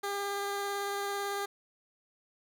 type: tone with vibrato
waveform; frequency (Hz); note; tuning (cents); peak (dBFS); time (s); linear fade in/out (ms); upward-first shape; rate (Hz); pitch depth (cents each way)
15% pulse; 401.5; G4; +41; -26; 0.03-1.46; 10; triangle; 18; 11
effects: none